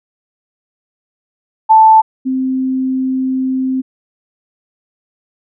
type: tone pair in turn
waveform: sine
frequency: 880 / 260.9 Hz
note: A5 / C4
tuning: 0 / -5 cents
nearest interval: octave + major sixth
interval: 2105 cents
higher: first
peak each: -3 / -13 dBFS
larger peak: first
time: 1.69-2.02 / 2.25-3.82 s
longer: second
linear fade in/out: 20 ms
effects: none